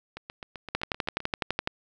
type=two click trains; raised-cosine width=0.3 ms; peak=-22 / -10 dBFS; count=9 / 12; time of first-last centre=0.17-1.204 / 0.75-1.674 s; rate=7.74 / 11.9 Hz; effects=none